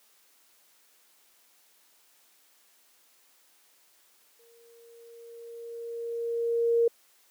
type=tone with exponential growth; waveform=sine; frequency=466.2 Hz; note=A#4; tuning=in tune; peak=-18 dBFS; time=4.39-6.88 s; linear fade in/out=5 ms; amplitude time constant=540 ms; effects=white hiss -63 dBFS RMS until 7.3 s + high-pass 300 Hz 12 dB/octave